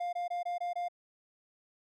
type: tone bursts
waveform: triangle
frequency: 703 Hz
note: F5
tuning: 11 cents sharp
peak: -30 dBFS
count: 6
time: 0-0.885 s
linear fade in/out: 10 ms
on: 130 ms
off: 21 ms
effects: none